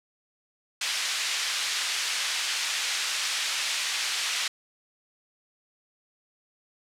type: band-pass noise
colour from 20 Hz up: pink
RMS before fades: -29 dBFS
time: 0.81-4.48 s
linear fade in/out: 5 ms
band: 2200 to 6700 Hz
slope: 12 dB/octave
effects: low-pass 12000 Hz 12 dB/octave